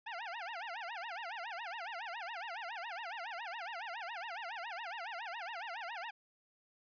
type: tone with vibrato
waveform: 20% pulse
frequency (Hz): 800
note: G5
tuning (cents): +35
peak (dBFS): -36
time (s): 0.06-6.11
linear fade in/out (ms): 10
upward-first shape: sine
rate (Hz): 7.2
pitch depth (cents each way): 300
effects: resampled to 11025 Hz + 12-bit